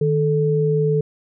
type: tone pair together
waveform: sine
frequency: 154.2 / 436.1 Hz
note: D#3 / A4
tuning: -15 / -15 cents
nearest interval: octave + tritone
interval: 1800 cents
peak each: -18 dBFS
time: 0.01-1.01 s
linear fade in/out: 5 ms
effects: none